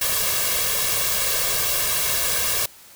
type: noise with comb filter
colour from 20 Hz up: white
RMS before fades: -22 dBFS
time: 0.01-2.66 s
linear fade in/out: 5 ms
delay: 1.8 ms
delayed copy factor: +0.8
effects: white hiss -47 dBFS RMS until 2.95 s